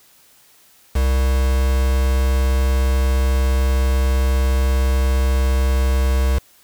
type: tone with quantisation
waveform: triangle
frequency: 65.5 Hz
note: C2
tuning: 2 cents sharp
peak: -12 dBFS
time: 0.95-6.39 s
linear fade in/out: 10 ms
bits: 4
effects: white hiss -52 dBFS RMS until 6.63 s